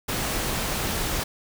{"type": "noise", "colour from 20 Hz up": "pink", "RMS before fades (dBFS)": -27, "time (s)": [0.08, 1.24], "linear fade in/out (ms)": 10, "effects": []}